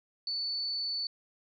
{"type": "tone", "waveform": "sine", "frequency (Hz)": 4481, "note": "C#8", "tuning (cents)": 18, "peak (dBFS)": -31, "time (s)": [0.27, 1.07], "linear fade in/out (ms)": 2, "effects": []}